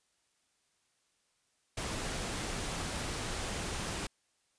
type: noise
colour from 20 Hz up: pink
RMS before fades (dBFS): -37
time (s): 1.77-4.07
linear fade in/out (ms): 5
effects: white hiss -75 dBFS RMS until 4.58 s + resampled to 22050 Hz